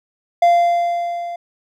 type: tone with level ramp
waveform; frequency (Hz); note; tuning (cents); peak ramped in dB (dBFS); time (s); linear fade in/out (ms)
triangle; 692; F5; -16; -6 to -23; 0.42-1.36; 5
effects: none